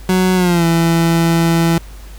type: tone with pitch glide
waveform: 30% pulse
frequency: 185 to 166.73 Hz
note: F#3 to E3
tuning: 0 to +20 cents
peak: -8 dBFS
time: 0.09-1.78 s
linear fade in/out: 2 ms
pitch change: -180 cents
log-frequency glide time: 0.35-0.65 s
effects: added 50 Hz sine -31 dBFS peak until 2.18 s + pink hiss -42 dBFS RMS until 2.18 s